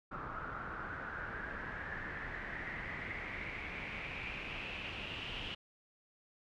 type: noise with low-pass filter sweep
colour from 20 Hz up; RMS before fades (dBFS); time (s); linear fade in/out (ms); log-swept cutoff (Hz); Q
pink; -43; 0.11-5.55; 10; 1300 to 3000; 6.3
effects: none